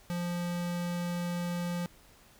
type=tone; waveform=square; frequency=174.61 Hz; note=F3; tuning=in tune; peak=-32 dBFS; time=0.1-1.86 s; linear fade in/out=0 ms; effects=pink hiss -59 dBFS RMS until 2.39 s